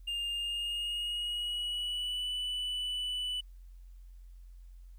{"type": "tone with pitch glide", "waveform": "triangle", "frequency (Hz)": [2811, 2978], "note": ["F7", "F#7"], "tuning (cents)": [11, 11], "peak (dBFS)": -31, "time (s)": [0.07, 3.41], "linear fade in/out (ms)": 10, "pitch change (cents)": 100, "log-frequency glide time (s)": [0.33, 2.3], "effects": ["added 44 Hz sine -48 dBFS peak until 4.98 s", "white hiss -75 dBFS RMS until 4.98 s"]}